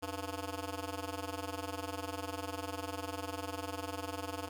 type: ring-modulated tone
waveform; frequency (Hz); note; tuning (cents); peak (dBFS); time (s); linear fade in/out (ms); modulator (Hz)
10% pulse; 196; G3; 0; -27; 0.02-4.49; 10; 108
effects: none